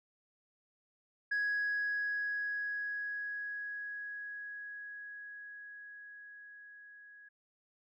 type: tone with level ramp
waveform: sine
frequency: 1665 Hz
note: G#6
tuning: 4 cents sharp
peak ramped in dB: -28 to -53 dBFS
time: 1.31-7.29 s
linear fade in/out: 10 ms
effects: tanh soft clip ceiling -28 dBFS